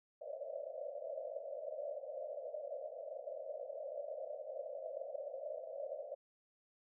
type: band-pass noise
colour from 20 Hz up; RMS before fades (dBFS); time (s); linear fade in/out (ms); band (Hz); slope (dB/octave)
white; -45; 0.21-6.15; 10; 520 to 640; 96
effects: none